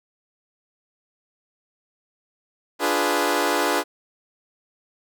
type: chord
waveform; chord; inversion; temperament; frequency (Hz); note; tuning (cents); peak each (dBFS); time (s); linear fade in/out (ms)
15% pulse; D diminished seventh; none; equal; 293.7 / 349.2 / 415.3 / 493.9; D4 / F4 / Ab4 / Cb5; 0 / 0 / 0 / 0; -19; 2.79-3.84; 50
effects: none